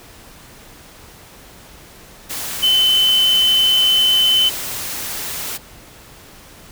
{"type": "tone in noise", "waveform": "sine", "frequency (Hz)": 3045, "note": "F#7", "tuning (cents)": 49, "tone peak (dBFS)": -11, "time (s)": [2.62, 4.5], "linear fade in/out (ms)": 20, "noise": "white", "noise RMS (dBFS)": -26, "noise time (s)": [2.29, 5.58], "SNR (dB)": 12, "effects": ["pink hiss -42 dBFS RMS until 6.71 s"]}